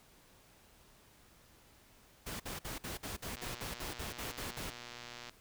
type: noise bursts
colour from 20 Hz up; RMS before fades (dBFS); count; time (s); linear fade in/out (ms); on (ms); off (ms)
pink; -42; 13; 2.26-4.704; 10; 140; 52
type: click train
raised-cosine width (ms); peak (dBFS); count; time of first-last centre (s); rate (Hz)
0.2; -29; 232; 3.37-5.295; 120
effects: pink hiss -63 dBFS RMS until 5.4 s